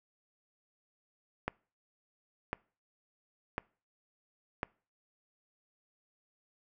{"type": "click train", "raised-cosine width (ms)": 0.5, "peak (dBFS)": -17, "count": 4, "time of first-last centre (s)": [1.48, 4.631], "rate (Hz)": 0.952, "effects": ["noise-tail reverb RT60 0.4 s tail -25 dB re dry"]}